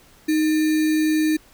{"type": "tone with sample-and-hold", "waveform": "sine", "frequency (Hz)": 311.1, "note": "D#4", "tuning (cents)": 0, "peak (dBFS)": -16, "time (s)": [0.28, 1.37], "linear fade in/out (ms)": 10, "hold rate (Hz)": 2100, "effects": ["pink hiss -52 dBFS RMS until 1.53 s"]}